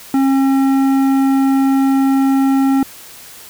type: tone with tanh clipping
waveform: sine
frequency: 270 Hz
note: C#4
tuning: 45 cents flat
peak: -12 dBFS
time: 0.14-2.83 s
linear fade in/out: 2 ms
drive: 12 dB
effects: white hiss -37 dBFS RMS until 3.49 s